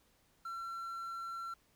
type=tone with quantisation; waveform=triangle; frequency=1356 Hz; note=E6; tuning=49 cents sharp; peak=-38 dBFS; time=0.45-1.54 s; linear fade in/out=5 ms; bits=11; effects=pink hiss -71 dBFS RMS until 1.75 s